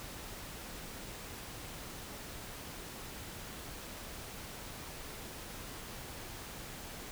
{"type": "silence", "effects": ["pink hiss -46 dBFS RMS until 7.11 s"]}